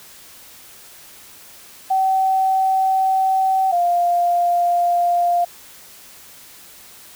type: tone pair in turn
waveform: sine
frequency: 764 / 698.9 Hz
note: G5 / F5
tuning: -45 / +1 cents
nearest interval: major second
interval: 154 cents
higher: first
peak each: -14 dBFS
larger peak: neither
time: 1.9-3.72 / 3.72-5.45 s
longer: first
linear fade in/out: 10 ms
effects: white hiss -43 dBFS RMS until 7.15 s